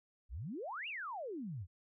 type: exponential two-way sweep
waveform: sine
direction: up then down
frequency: 48.22 to 2900 to 79.1 Hz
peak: -40 dBFS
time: 0.29-1.67 s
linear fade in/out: 50 ms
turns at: 0.88 s
effects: none